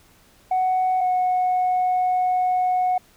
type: tone pair in turn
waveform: sine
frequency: 743 / 733.2 Hz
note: F#5 / F#5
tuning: +7 / -16 cents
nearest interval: unison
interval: 23 cents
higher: first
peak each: -16 dBFS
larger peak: neither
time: 0.51-1.01 / 1.01-2.98 s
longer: second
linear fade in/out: 5 ms
effects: tanh soft clip ceiling -15 dBFS + pink hiss -55 dBFS RMS until 3.16 s